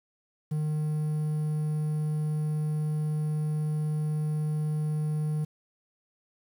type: tone with quantisation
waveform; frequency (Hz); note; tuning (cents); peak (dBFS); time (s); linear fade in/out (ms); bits
triangle; 152.7; D#3; -32; -24; 0.51-5.45; 10; 9
effects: none